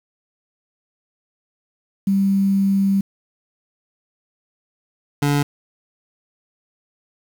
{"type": "tone pair in turn", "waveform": ["sine", "25% pulse"], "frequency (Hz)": [196, 144.1], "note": ["G3", "D3"], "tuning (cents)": [0, -33], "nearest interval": "perfect fourth", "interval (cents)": 533, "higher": "first", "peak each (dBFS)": [-14, -12], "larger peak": "second", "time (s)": [[2.07, 3.01], [5.22, 5.43]], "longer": "first", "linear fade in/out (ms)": 5, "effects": ["7-bit"]}